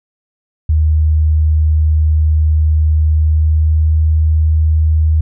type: tone with pitch glide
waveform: sine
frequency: 77.5 to 78.36 Hz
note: D#2 to D#2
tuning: -6 to +13 cents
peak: -8 dBFS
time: 0.69-5.21 s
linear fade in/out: 5 ms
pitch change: +19 cents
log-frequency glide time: 3.07-3.99 s
effects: none